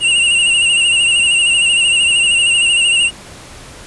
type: tone with vibrato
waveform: square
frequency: 2794 Hz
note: F7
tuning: in tune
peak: -10 dBFS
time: 0-3.11 s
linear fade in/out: 50 ms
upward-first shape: sine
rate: 13 Hz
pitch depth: 58 cents each way
effects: pink hiss -35 dBFS RMS until 3.86 s + resampled to 24000 Hz